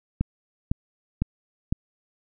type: click train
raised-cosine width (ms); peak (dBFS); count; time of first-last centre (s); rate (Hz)
5; -10; 4; 0.21-1.725; 1.98
effects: none